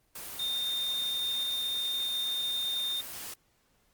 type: tone in noise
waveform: sine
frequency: 3638 Hz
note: A#7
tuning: 43 cents flat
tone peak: -29 dBFS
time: 0.39-3.01 s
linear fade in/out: 5 ms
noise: white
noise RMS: -41 dBFS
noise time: 0.15-3.34 s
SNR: +9 dB
effects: pink hiss -70 dBFS RMS until 3.93 s + Opus 24 kbps